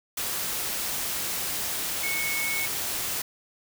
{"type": "tone in noise", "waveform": "sine", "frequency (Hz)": 2204, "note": "C#7", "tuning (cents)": -11, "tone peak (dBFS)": -28, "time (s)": [2.03, 2.66], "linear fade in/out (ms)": 5, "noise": "white", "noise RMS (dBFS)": -30, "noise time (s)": [0.17, 3.22], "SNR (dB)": -1, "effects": []}